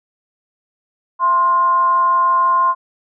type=tone with frequency modulation; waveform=sine; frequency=1051 Hz; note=C6; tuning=7 cents sharp; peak=-11 dBFS; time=1.19-2.75 s; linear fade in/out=50 ms; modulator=376 Hz; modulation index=0.26; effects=none